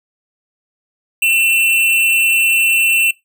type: tone with amplitude modulation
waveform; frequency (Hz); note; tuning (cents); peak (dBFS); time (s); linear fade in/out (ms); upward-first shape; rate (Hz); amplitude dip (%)
square; 2695; E7; +38; -9; 1.22-3.11; 5; sine; 251; 60
effects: noise-tail reverb RT60 0.2 s tail -22 dB re dry